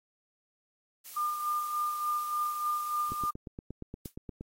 blue noise, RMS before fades -45 dBFS, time 1.04-3.31 s, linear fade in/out 20 ms
sine tone with tremolo, 1205 Hz, D6, 44 cents sharp, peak -27 dBFS, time 1.16-3.31 s, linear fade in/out 10 ms, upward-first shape sine, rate 3.4 Hz, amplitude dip 50%
click train, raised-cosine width 3 ms, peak -27 dBFS, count 12, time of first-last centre 3.12-4.41 s, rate 8.53 Hz
blue noise with exponential decay, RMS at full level -40 dBFS, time 4.05-4.15 s, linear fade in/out 5 ms, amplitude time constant 21 ms
effects AAC 48 kbps

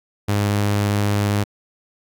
sawtooth tone, 102.5 Hz, G#2, 22 cents flat, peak -13 dBFS, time 0.28-1.44 s, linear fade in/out 10 ms, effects Opus 48 kbps

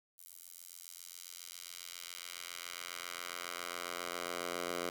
10% pulse tone with high-pass filter sweep, 87.31 Hz, F2, in tune, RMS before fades -44 dBFS, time 0.18-4.9 s, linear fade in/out 5 ms, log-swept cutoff 11000 to 430 Hz, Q 0.72, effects 10-bit

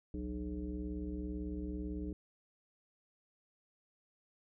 sine tone with frequency modulation, 186 Hz, F#3, 9 cents sharp, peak -37 dBFS, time 0.14-2.13 s, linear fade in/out 2 ms, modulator 118 Hz, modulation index 1.6, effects none

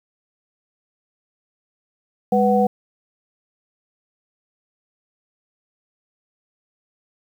sine tone cluster, 204.6 / 493.2 / 746 Hz, G#3 / B4 / F#5, -26 / -2 / +14 cents, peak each -18 dBFS, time 2.32-2.67 s, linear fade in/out 5 ms, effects 8-bit

